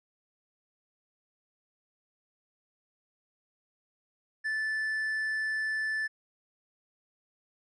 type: tone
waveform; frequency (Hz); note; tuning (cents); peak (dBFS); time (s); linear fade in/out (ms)
triangle; 1752; A6; -8; -27; 4.44-6.08; 20
effects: resampled to 22050 Hz